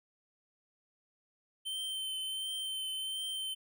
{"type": "tone with vibrato", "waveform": "square", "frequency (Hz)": 3096, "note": "G7", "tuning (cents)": -22, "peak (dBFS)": -36, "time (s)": [1.65, 3.55], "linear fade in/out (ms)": 20, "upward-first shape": "triangle", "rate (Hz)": 1.4, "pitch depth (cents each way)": 21, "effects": []}